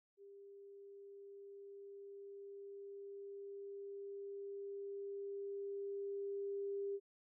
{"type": "tone with level ramp", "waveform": "sine", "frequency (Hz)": 398.9, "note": "G4", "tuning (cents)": 30, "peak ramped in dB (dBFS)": [-55, -38], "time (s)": [0.17, 7], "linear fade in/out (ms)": 50, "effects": []}